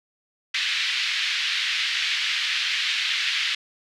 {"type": "band-pass noise", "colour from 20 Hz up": "white", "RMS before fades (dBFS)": -25, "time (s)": [0.54, 3.55], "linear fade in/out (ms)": 5, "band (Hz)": [1800, 3900], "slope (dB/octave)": 24, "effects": []}